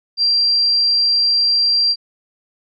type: tone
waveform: sine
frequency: 4732 Hz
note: D8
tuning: 12 cents sharp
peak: -12 dBFS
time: 0.17-1.96 s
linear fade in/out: 50 ms
effects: none